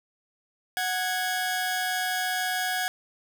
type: tone pair together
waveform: sawtooth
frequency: 737.4 / 1658 Hz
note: F#5 / G#6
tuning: -6 / -3 cents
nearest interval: octave + major second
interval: 1403 cents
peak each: -25 dBFS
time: 0.77-2.88 s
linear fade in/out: 0 ms
effects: none